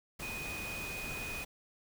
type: tone in noise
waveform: sine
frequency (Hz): 2489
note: D#7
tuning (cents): 0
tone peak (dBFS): -40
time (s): 0.22-1.44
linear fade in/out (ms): 10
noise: pink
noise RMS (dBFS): -43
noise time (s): 0.19-1.45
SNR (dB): 0
effects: none